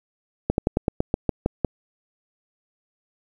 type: slowing click train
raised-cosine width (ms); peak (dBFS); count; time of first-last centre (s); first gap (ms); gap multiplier
2; -6; 10; 0.5-1.647; 81; 1.11
effects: 8-bit